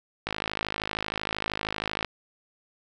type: click train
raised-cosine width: 0.3 ms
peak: -12 dBFS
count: 95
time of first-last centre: 0.27-2.047 s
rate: 52.9 Hz
effects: none